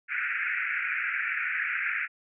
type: band-pass noise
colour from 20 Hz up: pink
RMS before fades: -30 dBFS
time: 0.08-2.08 s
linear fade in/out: 50 ms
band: 1400 to 2500 Hz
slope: 96 dB/octave
effects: none